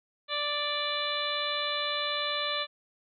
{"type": "harmonic tone with a mistuned harmonic", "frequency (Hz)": 587.3, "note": "D5", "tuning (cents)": 0, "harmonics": [1, 2, 3, 4, 5, 6, 7], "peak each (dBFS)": [-36, -35, -38, -38, -38, -34, -36], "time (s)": [0.28, 2.67], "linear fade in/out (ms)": 50, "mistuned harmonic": 7, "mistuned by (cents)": -39, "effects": []}